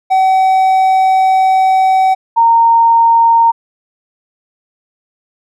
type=tone pair in turn; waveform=triangle / sine; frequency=759 / 922 Hz; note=F#5 / A#5; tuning=+44 / -19 cents; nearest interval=minor third; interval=337 cents; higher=second; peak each=-5 dBFS; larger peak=neither; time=0.1-2.15 / 2.36-3.52 s; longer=first; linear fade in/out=20 ms; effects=none